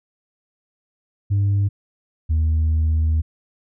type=tone pair in turn; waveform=sine; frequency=100 / 79 Hz; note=G2 / D#2; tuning=+35 / +27 cents; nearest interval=major third; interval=408 cents; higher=first; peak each=-13 dBFS; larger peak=neither; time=1.3-1.69 / 2.29-3.22 s; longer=second; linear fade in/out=20 ms; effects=tanh soft clip ceiling -14 dBFS